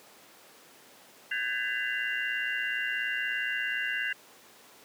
sine tone cluster, 1522 / 1639 / 1763 / 2014 / 2780 Hz, F#6 / G#6 / A6 / B6 / F7, +48 / -23 / +3 / +33 / -9 cents, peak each -36 / -33 / -39 / -35 / -35 dBFS, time 1.31-4.13 s, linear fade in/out 5 ms, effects pink hiss -54 dBFS RMS until 4.84 s + high-pass 300 Hz 12 dB/octave

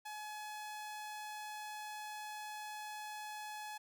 sawtooth tone, 848 Hz, G#5, 36 cents sharp, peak -40 dBFS, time 0.05-3.78 s, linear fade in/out 10 ms, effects none

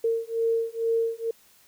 sine beating tone pair, 455.7 / 457.9 Hz, A#4 / A#4, -39 / -31 cents, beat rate 2.2 Hz, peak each -26 dBFS, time 0.04-1.31 s, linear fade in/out 5 ms, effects white hiss -58 dBFS RMS until 1.67 s

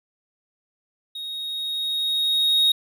triangle tone with level ramp, 3752 Hz, A#7, 11 cents sharp, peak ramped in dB -29 to -13 dBFS, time 1.15-2.72 s, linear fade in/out 5 ms, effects none

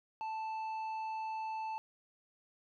triangle tone with tanh clipping, 880 Hz, A5, in tune, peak -38 dBFS, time 0.21-1.78 s, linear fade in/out 0 ms, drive 11 dB, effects none

